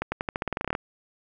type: accelerating click train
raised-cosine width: 0.5 ms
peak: -12 dBFS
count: 15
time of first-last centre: 0.02-0.751 s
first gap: 100 ms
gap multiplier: 0.89
effects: none